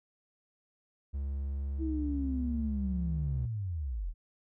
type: tone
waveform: triangle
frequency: 69.3 Hz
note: C#2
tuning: in tune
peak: -30 dBFS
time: 1.13-3.47 s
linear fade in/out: 20 ms
type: linear sweep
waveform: sine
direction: down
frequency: 329.6 to 34.62 Hz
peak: -32 dBFS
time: 1.78-4.14 s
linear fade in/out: 50 ms
effects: none